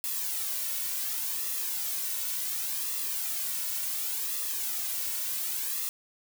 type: noise with flanger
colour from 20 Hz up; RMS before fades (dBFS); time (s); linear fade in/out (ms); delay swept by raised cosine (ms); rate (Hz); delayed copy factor
blue; -32; 0.04-5.89; 0; 1.3 to 2.5; 0.69; -0.7
effects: none